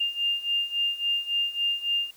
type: beating tone pair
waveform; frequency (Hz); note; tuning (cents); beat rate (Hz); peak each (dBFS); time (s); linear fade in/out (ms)
sine; 2803 / 2806.6; F7 / F7; +6 / +8; 3.6; -29 / -26; 0-2.11; 10
effects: white hiss -56 dBFS RMS until 2.16 s